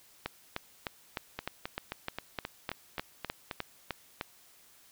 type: two click trains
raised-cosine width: 0.3 ms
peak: -17 / -19 dBFS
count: 14 / 9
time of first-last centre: 0.26-4.211 / 1.39-3.512 s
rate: 3.29 / 3.77 Hz
effects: white hiss -60 dBFS RMS until 4.91 s